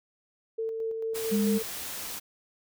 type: tone with tremolo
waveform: sine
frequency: 448.3 Hz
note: A4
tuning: 32 cents sharp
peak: -28 dBFS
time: 0.58-1.63 s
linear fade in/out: 10 ms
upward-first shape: square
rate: 4.5 Hz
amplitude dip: 30%
type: noise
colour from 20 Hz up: white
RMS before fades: -37 dBFS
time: 1.14-2.2 s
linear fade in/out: 20 ms
type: tone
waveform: sine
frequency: 205.2 Hz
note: G#3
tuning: 21 cents flat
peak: -23 dBFS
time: 1.31-1.59 s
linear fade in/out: 20 ms
effects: none